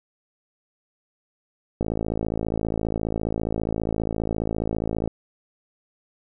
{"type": "click train", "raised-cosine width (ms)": 2, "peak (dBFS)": -12, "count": 180, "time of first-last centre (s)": [1.81, 5.076], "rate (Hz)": 54.8, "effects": []}